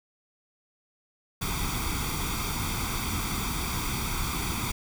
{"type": "noise with comb filter", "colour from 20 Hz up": "pink", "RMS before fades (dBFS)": -30, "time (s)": [1.41, 4.72], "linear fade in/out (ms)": 10, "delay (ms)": 0.86, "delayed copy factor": 0.75, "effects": []}